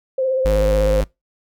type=tone with vibrato; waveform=sine; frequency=523 Hz; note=C5; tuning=1 cent flat; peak=-16 dBFS; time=0.18-1.01 s; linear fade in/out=5 ms; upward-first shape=triangle; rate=16 Hz; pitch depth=40 cents each way
type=tone; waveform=square; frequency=51.91 Hz; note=G#1; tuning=in tune; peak=-17 dBFS; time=0.45-1.04 s; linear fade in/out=5 ms
effects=noise-tail reverb RT60 0.2 s tail -23 dB re dry